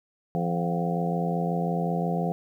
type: harmonic tone with a mistuned harmonic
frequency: 85.6 Hz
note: F2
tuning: 34 cents flat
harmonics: 2 / 3 / 4 / 5 / 6 / 7 / 8 / 9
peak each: -26 / -38 / -38 / -34 / -34 / -43 / -32 / -36 dBFS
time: 0.35-2.32 s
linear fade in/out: 0 ms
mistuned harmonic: 8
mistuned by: +45 cents
effects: 10-bit